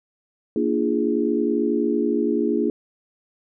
sine chord, Bb dominant seventh, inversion none, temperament equal with one note detuned, 233.1 / 293.7 / 342.8 / 415.3 Hz, Bb3 / D4 / F4 / Ab4, 0 / 0 / -32 / 0 cents, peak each -24 dBFS, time 0.56-2.7 s, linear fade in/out 2 ms, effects none

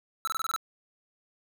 square tone bursts, 1318.5 Hz, E6, in tune, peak -28 dBFS, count 7, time 0.25-0.562 s, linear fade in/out 0 ms, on 24 ms, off 24 ms, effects 10-bit

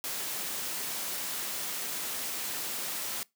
white noise, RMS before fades -35 dBFS, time 0.04-3.23 s, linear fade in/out 0 ms, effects noise-tail reverb RT60 0.2 s tail -23 dB re dry + high-pass 150 Hz 12 dB/octave

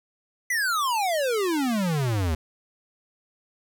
square exponential sweep, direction down, 2035 to 75.3 Hz, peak -23 dBFS, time 0.5-2.35 s, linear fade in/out 5 ms, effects none

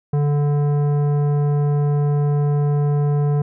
sine tone with tanh clipping, 145.6 Hz, D3, 15 cents flat, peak -17 dBFS, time 0.13-3.42 s, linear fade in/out 5 ms, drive 13 dB, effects none

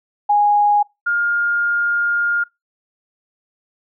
sine tone pair in turn, 826 / 1413 Hz, G#5 / F6, -10 / +20 cents, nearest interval major sixth, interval 930 cents, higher second, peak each -11 / -15 dBFS, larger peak first, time 0.29-0.83 / 1.06-2.44 s, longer second, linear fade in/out 10 ms, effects noise-tail reverb RT60 0.2 s tail -23 dB re dry

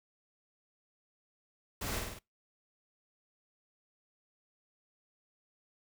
pink noise with echo, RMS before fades -38 dBFS, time 1.81-1.99 s, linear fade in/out 5 ms, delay 50 ms, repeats 4, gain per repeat -3 dB, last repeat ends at 2.19 s, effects noise-tail reverb RT60 0.2 s tail -24 dB re dry

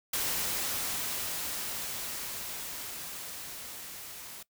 white noise with level ramp, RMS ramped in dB -31 to -45 dBFS, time 0.13-4.43 s, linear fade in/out 5 ms, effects noise-tail reverb RT60 0.1 s tail -20 dB re dry

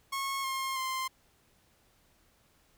sawtooth tone with pitch steps, 1092 / 1068 / 1047 Hz, C#6 / C6 / C6, -26 / +35 / +1 cents, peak -28 dBFS, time 0.12-1.08 s, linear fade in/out 10 ms, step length 320 ms, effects pink hiss -67 dBFS RMS until 2.77 s

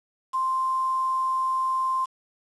sine tone with quantisation, 1046.5 Hz, C6, in tune, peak -22 dBFS, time 0.33-2.06 s, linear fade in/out 20 ms, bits 7, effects resampled to 24000 Hz

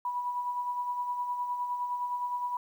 sine tone with tremolo, 980 Hz, B5, 14 cents flat, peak -28 dBFS, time 0.05-2.57 s, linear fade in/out 2 ms, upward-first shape sine, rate 9.7 Hz, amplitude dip 45%, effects 10-bit

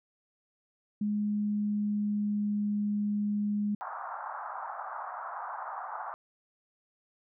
sine tone with pitch glide, 208.4 to 207 Hz, G#3 to G#3, +6 to -5 cents, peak -27 dBFS, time 1.01-3.75 s, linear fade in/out 5 ms, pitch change -11 cents, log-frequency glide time 1.12-2.66 s
pink band-pass noise, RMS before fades -39 dBFS, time 3.81-6.14 s, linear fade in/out 0 ms, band 710 to 1400 Hz, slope 48 dB/octave
effects none

